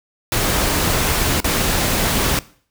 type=noise with dropouts; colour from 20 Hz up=pink; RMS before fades=-18 dBFS; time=0.32-2.39 s; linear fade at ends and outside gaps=1 ms; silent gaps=1.403-1.444 s; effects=noise-tail reverb RT60 0.5 s tail -20 dB re dry